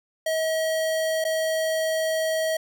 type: tone with dropouts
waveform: square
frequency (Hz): 639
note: D#5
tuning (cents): +46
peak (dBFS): -23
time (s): 0.26-2.57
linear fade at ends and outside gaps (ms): 5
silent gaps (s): 1.242-1.249
effects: none